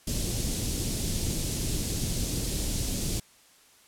pink band-stop noise, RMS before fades -29 dBFS, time 0.07-3.2 s, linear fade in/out 5 ms, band 320 to 4800 Hz, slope 12 dB/octave, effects white hiss -58 dBFS RMS until 3.87 s + low-pass 11000 Hz 12 dB/octave

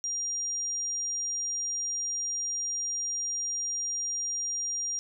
sine tone, 5700 Hz, F8, 34 cents sharp, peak -29 dBFS, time 0.04-4.99 s, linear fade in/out 0 ms, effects none

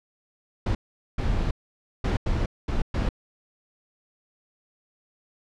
brown noise bursts at uneven times, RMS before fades -24 dBFS, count 6, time 0.66-0.75 / 1.18-1.51 / 2.04-2.17 / 2.26-2.46 / 2.68-2.82 / 2.94-3.09 s, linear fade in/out 5 ms, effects low-pass 5000 Hz 12 dB/octave

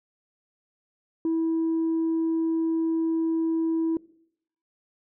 sine tone, 326.2 Hz, E4, 18 cents flat, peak -20 dBFS, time 1.25-3.97 s, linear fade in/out 2 ms, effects noise-tail reverb RT60 0.7 s tail -22 dB re dry + tanh soft clip ceiling -20 dBFS

